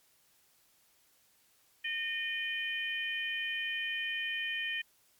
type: harmonic tone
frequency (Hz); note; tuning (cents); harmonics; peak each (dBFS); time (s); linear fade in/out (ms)
612; D#5; -29; 3 / 4 / 5; -36 / -37 / -38; 1.84-4.82; 10
effects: white hiss -68 dBFS RMS until 5.19 s + MP3 96 kbps